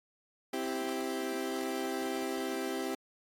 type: chord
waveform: 30% pulse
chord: C major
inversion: none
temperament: equal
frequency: 261.6 / 329.6 / 392 Hz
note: C4 / E4 / G4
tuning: 0 / 0 / 0 cents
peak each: -35 / -36 / -34 dBFS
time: 0.53-2.95 s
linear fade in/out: 5 ms
effects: AAC 64 kbps